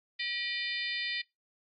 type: harmonic tone with a mistuned harmonic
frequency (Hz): 600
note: D5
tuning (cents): +37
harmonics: 3 / 4 / 5 / 6 / 7 / 8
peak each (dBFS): -37 / -38 / -41 / -39 / -41 / -41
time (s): 0.19-1.22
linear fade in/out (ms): 10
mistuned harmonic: 3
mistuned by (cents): +120
effects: noise-tail reverb RT60 0.2 s tail -22 dB re dry + AAC 48 kbps